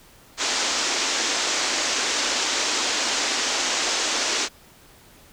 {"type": "band-pass noise", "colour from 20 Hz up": "white", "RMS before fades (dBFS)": -24, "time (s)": [0.37, 4.49], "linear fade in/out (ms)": 50, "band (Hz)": [240, 7200], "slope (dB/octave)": 48, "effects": ["pink hiss -51 dBFS RMS until 5.32 s"]}